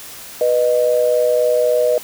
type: tone pair together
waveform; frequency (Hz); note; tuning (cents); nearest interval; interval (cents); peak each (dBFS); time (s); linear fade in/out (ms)
sine; 492 / 615.6; B4 / D#5; -7 / -19; major third; 388; -15; 0.41-1.98; 2
effects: white hiss -35 dBFS RMS until 2.03 s